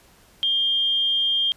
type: tone with amplitude modulation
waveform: sine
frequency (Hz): 3200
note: G7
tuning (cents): +35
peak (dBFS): -17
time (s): 0.43-1.52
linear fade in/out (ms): 0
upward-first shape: sine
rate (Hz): 290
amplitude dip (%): 30
effects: pink hiss -54 dBFS RMS until 1.56 s + resampled to 32000 Hz